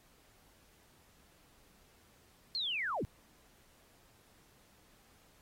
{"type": "linear sweep", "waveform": "sine", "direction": "down", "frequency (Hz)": [4358, 40.39], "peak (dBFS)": -33, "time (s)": [2.55, 3.05], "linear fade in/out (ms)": 0, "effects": ["pink hiss -66 dBFS RMS until 5.41 s", "AAC 48 kbps"]}